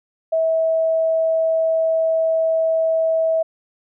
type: tone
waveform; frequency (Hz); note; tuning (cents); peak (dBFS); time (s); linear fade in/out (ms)
sine; 648; E5; -30; -15; 0.32-3.43; 10
effects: none